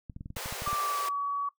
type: clicks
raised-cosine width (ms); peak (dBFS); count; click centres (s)
5; -28; 11; 0.098 / 0.164 / 0.209 / 0.259 / 0.304 / 0.368 / 0.459 / 0.525 / 0.621 / 0.676 / 0.73
type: high-pass noise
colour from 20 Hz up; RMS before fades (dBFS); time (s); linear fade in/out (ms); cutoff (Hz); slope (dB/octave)
pink; -38; 0.36-1.09; 5; 420; 48
type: tone with pitch glide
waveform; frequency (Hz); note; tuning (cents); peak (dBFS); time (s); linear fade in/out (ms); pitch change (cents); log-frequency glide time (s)
sine; 1174.7 to 1133.4; D6 to C#6; 0 to +38; -28; 0.66-1.49; 5; -62; 0.76-1.16
effects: noise-tail reverb RT60 0.1 s tail -18 dB re dry